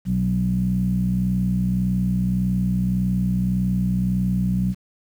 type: tone with low-pass filter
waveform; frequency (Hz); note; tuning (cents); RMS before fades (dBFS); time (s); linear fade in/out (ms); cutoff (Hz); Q
15% pulse; 61.74; B1; 0; -21; 0.05-4.75; 50; 170; 8.1
effects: 8-bit